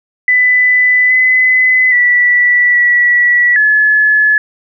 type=tone with pitch steps; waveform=sine; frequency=1997 / 2019 / 1958 / 1943 / 1713 Hz; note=B6 / B6 / B6 / B6 / A6; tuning=+19 / +38 / -15 / -29 / -47 cents; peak=-6 dBFS; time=0.28-4.38 s; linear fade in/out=2 ms; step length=820 ms; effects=none